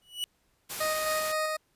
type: tone with exponential growth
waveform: 45% pulse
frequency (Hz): 2942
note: F#7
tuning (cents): -11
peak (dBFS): -26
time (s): 0.02-0.24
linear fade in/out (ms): 0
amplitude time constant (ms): 46
type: noise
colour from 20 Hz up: white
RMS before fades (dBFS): -36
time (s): 0.69-1.33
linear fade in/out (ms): 20
type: tone with tremolo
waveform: 20% pulse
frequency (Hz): 622.3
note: D#5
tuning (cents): 0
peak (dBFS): -22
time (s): 0.8-1.57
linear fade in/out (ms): 10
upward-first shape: square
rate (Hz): 3.8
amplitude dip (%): 25
effects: pink hiss -71 dBFS RMS until 1.75 s + resampled to 32000 Hz